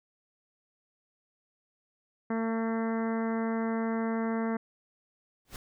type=harmonic tone; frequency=225.8 Hz; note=A3; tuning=45 cents sharp; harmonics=1 / 2 / 3 / 4 / 5 / 6 / 7 / 8 / 9; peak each=-29 / -35 / -39 / -41 / -43 / -45 / -46 / -47 / -48 dBFS; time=2.3-4.57 s; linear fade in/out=5 ms
type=noise with exponential growth; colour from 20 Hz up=pink; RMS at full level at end=-37 dBFS; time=5.45-5.56 s; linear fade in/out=1 ms; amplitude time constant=23 ms
effects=none